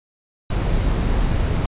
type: noise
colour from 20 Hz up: brown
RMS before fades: -19 dBFS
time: 0.5-1.66 s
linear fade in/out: 5 ms
effects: resampled to 8000 Hz